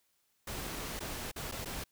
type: noise with dropouts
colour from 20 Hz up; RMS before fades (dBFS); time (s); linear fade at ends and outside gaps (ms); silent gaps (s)
pink; -40; 0.47-1.84; 5; 0.994-1.004 / 1.315-1.36 / 1.515-1.521 / 1.648-1.656
effects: white hiss -75 dBFS RMS until 1.91 s